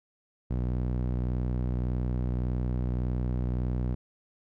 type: tone with band-pass filter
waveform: sawtooth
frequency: 61.74 Hz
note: B1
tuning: in tune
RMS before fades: -29 dBFS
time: 0.5-3.95 s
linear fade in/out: 10 ms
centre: 130 Hz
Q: 0.63
effects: none